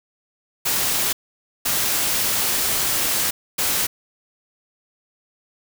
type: noise bursts at uneven times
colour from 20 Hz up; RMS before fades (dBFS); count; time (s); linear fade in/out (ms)
white; -21; 3; 0.65-1.13 / 1.65-3.31 / 3.58-3.87; 10
effects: none